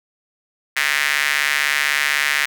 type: tone with high-pass filter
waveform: square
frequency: 72 Hz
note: D2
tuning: 34 cents flat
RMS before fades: -19 dBFS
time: 0.76-2.46 s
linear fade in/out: 10 ms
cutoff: 1900 Hz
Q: 3.1
effects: none